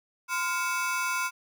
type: ring-modulated tone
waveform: 30% pulse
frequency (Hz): 1215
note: D#6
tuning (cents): -42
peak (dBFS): -21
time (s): 0.28-1.31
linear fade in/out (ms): 50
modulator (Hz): 191
effects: none